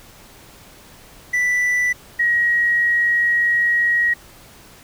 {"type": "tone pair in turn", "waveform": ["triangle", "sine"], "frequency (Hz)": [1975.5, 1897.5], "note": ["B6", "A#6"], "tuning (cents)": [0, 30], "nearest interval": "minor second", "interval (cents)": 70, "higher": "first", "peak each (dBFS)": [-14, -14], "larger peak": "neither", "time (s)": [[1.33, 1.93], [2.19, 4.14]], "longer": "second", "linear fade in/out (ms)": 10, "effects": ["pink hiss -45 dBFS RMS until 4.83 s"]}